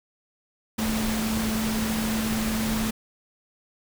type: tone in noise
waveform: sine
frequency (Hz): 220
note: A3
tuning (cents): 0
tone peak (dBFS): -25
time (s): 0.78-2.91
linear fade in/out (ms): 10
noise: pink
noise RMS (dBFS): -30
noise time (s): 0.78-2.91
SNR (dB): +2
effects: none